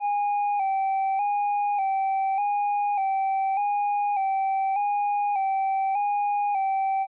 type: tone with vibrato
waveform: triangle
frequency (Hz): 797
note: G5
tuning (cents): +28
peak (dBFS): -20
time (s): 0-7.07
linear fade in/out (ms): 50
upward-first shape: square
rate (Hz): 0.84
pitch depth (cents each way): 49
effects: resampled to 8000 Hz